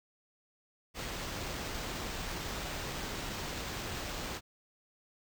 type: noise with sample-and-hold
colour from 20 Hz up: pink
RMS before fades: -39 dBFS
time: 0.94-4.41 s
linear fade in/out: 50 ms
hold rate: 11025 Hz
effects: none